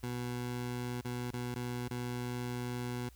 20% pulse tone with dropouts, 122.7 Hz, B2, 11 cents flat, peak -31 dBFS, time 0.03-3.09 s, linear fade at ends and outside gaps 5 ms, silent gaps 1.011-1.048 / 1.31-1.334 / 1.545-1.558 / 1.882-1.907 s, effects added 60 Hz sine -55 dBFS peak until 3.15 s + white hiss -65 dBFS RMS until 3.15 s

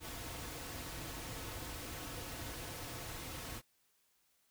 pink noise with comb filter, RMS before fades -45 dBFS, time 0-3.62 s, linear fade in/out 50 ms, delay 5 ms, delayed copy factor -0.5, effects white hiss -75 dBFS RMS until 4.5 s

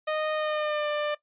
sawtooth tone with pitch glide, 618 to 594.9 Hz, D#5 to D5, -12 to +22 cents, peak -22 dBFS, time 0.07-1.15 s, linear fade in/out 10 ms, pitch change -66 cents, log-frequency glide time 0.34-0.88 s, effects noise-tail reverb RT60 0.1 s tail -18 dB re dry + resampled to 8000 Hz

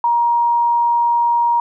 sine tone, 945 Hz, A#5, 23 cents sharp, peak -12 dBFS, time 0.04-1.6 s, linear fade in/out 2 ms, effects none

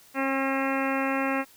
harmonic tone with a mistuned harmonic, 269.8 Hz, C#4, 47 cents flat, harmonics 1 / 2 / 3 / 4 / 5 / 6 / 7 / 8 / 9 / 10, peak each -28 / -31 / -33 / -34 / -35 / -36 / -36 / -37 / -38 / -38 dBFS, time 0.14-1.45 s, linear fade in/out 50 ms, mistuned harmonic 8, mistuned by -22 cents, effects white hiss -55 dBFS RMS until 1.56 s

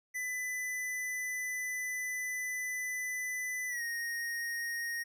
square tone with pitch glide, 2000 to 1866.1 Hz, B6 to A#6, +21 to +1 cents, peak -35 dBFS, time 0.14-5.04 s, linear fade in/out 20 ms, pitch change -120 cents, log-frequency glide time 3.68-3.82 s, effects none

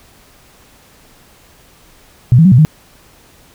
sine tone with pitch steps, 122.3 / 163 / 189.2 / 122.8 / 155.3 Hz, B2 / E3 / F#3 / B2 / D#3, -16 / -19 / +39 / -9 / -3 cents, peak -3 dBFS, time 2.32-2.65 s, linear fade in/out 0 ms, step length 66 ms, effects pink hiss -46 dBFS RMS until 3.54 s

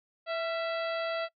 harmonic tone with a mistuned harmonic, 659.3 Hz, E5, in tune, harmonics 1 / 2 / 3 / 4 / 5 / 6 / 7, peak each -31 / -37 / -41 / -43 / -45 / -47 / -48 dBFS, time 0.26-1.29 s, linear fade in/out 50 ms, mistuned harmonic 2, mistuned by +58 cents, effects noise-tail reverb RT60 0.1 s tail -25 dB re dry

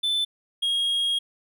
triangle tone pair in turn, 3520 / 3271 Hz, A7 / G#7, 0 / -27 cents, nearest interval minor second, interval 127 cents, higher first, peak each -20 dBFS, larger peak neither, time 0.03-0.25 / 0.62-1.19 s, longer second, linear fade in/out 10 ms, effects none

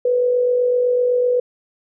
sine tone with amplitude modulation, 493.9 Hz, B4, in tune, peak -12 dBFS, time 0.05-1.4 s, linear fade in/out 5 ms, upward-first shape sine, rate 47.9 Hz, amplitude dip 40%, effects none

